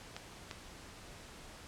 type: clicks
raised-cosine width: 0.2 ms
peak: -24 dBFS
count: 2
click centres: 0.165 / 0.512 s
effects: pink hiss -52 dBFS RMS until 1.67 s + low-pass 9000 Hz 12 dB/octave